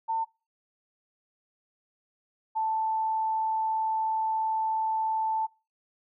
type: tone pair in turn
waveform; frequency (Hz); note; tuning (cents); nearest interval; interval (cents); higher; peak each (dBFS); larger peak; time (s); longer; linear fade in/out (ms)
sine; 899 / 881.5; A5 / A5; +37 / +3; unison; 34; first; -25; neither; 0.08-0.25 / 2.55-5.47; second; 20
effects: noise-tail reverb RT60 0.3 s tail -23 dB re dry